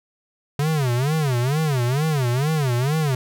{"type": "tone with vibrato", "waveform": "square", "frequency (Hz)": 138.2, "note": "C#3", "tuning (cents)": -5, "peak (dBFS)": -19, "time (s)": [0.59, 3.15], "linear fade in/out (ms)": 2, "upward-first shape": "sine", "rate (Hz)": 2.2, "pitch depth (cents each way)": 250, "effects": []}